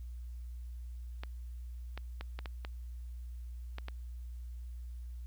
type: clicks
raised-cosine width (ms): 0.3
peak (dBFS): -26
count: 8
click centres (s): 1.235 / 1.976 / 2.21 / 2.39 / 2.458 / 2.649 / 3.784 / 3.884
effects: added 60 Hz sine -41 dBFS peak until 5.26 s + white hiss -71 dBFS RMS until 5.26 s